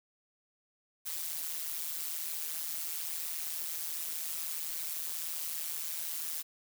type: noise with amplitude modulation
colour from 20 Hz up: blue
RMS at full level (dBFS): -34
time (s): 1.05-6.43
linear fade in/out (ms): 20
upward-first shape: sine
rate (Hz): 161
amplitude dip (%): 80
effects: none